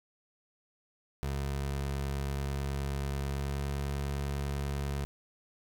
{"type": "tone with pitch glide", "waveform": "25% pulse", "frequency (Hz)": [69.3, 70.11], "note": ["C#2", "C#2"], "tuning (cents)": [0, 20], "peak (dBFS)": -28, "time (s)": [1.23, 5.05], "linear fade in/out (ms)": 0, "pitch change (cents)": 20, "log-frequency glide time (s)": [3.31, 3.64], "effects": []}